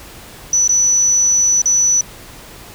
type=tone with dropouts; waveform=sine; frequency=5950 Hz; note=F#8; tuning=9 cents sharp; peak=-10 dBFS; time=0.53-2.01 s; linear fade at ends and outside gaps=2 ms; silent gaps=0.677-0.692 / 1.618-1.657 s; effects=pink hiss -37 dBFS RMS until 2.74 s